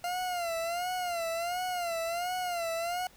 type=tone with vibrato; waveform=40% pulse; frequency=696 Hz; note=F5; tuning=6 cents flat; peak=-30 dBFS; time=0.04-3.07 s; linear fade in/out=2 ms; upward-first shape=sine; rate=1.4 Hz; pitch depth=94 cents each way; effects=pink hiss -58 dBFS RMS until 3.16 s